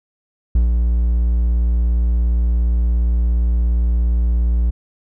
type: tone with ADSR envelope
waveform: triangle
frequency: 58.6 Hz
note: A#1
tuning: 10 cents sharp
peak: -8 dBFS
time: 0.55-4.71 s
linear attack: 5 ms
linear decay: 130 ms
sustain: -3 dB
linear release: 15 ms
effects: none